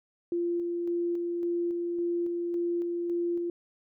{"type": "tone with tremolo", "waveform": "sine", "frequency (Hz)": 345.3, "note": "F4", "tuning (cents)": -20, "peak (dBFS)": -26, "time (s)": [0.32, 3.5], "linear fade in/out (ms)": 2, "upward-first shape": "square", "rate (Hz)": 1.8, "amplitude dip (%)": 25, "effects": []}